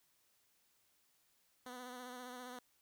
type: tone with vibrato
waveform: 10% pulse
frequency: 249.3 Hz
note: B3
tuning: 16 cents sharp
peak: -39 dBFS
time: 1.66-2.59 s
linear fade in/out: 2 ms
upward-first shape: sine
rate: 15 Hz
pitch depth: 32 cents each way
effects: white hiss -75 dBFS RMS until 2.81 s